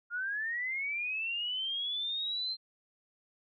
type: linear sweep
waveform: sine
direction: up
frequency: 1396.9 to 4158 Hz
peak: -32 dBFS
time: 0.1-2.57 s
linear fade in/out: 50 ms
effects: none